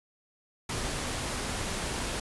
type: noise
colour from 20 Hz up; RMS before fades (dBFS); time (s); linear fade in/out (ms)
pink; -33; 0.69-2.2; 5
effects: resampled to 24000 Hz